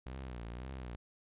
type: tone with vibrato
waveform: sawtooth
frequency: 61.74 Hz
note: B1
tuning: in tune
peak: -38 dBFS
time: 0.06-0.96 s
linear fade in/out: 5 ms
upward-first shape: triangle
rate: 1.9 Hz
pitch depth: 160 cents each way
effects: resampled to 8000 Hz